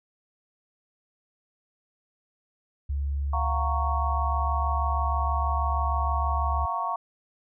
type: tone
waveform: sine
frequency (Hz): 70.4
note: C#2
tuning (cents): +27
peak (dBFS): -25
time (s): 2.89-6.66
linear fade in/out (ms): 10
type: chord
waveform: sine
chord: Gb major seventh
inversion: third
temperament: just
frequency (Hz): 693.7 / 740 / 925 / 1110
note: F5 / Gb5 / Bb5 / Db6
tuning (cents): -12 / 0 / -14 / +2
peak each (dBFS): -33 / -35 / -31 / -29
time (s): 3.33-6.96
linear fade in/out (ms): 5
effects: none